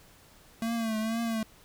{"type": "tone with vibrato", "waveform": "square", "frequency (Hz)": 224.5, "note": "A3", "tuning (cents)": 35, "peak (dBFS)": -29, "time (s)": [0.62, 1.43], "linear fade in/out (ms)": 2, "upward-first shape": "triangle", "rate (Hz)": 2.1, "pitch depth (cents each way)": 69, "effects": ["pink hiss -57 dBFS RMS until 1.64 s"]}